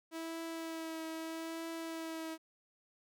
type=tone with vibrato; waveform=sawtooth; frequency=325.5 Hz; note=E4; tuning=22 cents flat; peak=-36 dBFS; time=0.11-2.38 s; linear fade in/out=50 ms; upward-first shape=triangle; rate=0.79 Hz; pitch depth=22 cents each way; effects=none